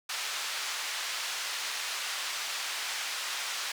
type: band-pass noise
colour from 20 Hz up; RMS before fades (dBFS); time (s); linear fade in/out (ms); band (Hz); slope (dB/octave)
white; -35; 0.09-3.72; 5; 970 to 5100; 12
effects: none